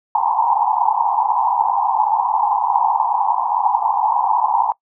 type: band-pass noise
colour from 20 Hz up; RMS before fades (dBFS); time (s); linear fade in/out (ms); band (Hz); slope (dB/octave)
pink; -17; 0.15-4.72; 2; 790 to 1000; 96
effects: noise-tail reverb RT60 0.1 s tail -22 dB re dry

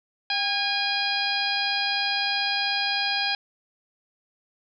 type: harmonic tone with a mistuned harmonic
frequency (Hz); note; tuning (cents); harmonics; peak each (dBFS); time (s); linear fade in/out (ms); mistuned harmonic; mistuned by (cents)
817; G#5; -29; 1 / 2 / 3 / 4 / 5 / 6; -30 / -30 / -30 / -30 / -30 / -30; 0.3-3.35; 2; 1; -43
effects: none

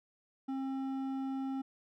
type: tone with hard clipping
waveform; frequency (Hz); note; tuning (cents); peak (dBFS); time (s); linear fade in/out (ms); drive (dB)
triangle; 267.7; C4; +40; -36; 0.48-1.62; 10; 12
effects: none

